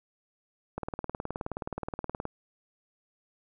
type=click train; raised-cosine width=1 ms; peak=-19 dBFS; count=29; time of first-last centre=0.78-2.254 s; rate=19 Hz; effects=none